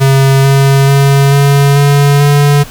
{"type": "tone with pitch steps", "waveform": "square", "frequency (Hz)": [135.6, 137.25, 138.93, 140.63, 142.34, 144.08], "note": ["C#3", "C#3", "C#3", "C#3", "C#3", "D3"], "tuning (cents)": [-38, -17, 4, 25, 46, -33], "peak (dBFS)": -5, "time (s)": [0, 2.64], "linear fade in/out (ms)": 20, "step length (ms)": 440, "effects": ["pink hiss -31 dBFS RMS until 2.7 s"]}